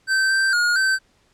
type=tone with pitch steps; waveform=square; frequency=1550 / 1564 / 1433 / 1546 Hz; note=G6 / G6 / F6 / G6; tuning=-20 / -4 / +44 / -24 cents; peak=-17 dBFS; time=0.07-0.99 s; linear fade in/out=50 ms; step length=230 ms; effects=pink hiss -61 dBFS RMS until 1.33 s + low-pass 8000 Hz 12 dB/octave